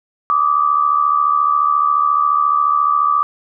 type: tone pair together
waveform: sine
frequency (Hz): 1163.7 / 1238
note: D6 / D#6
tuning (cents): -16 / -9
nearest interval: minor second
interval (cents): 107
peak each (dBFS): -13 / -17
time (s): 0.3-3.23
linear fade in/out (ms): 0
effects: none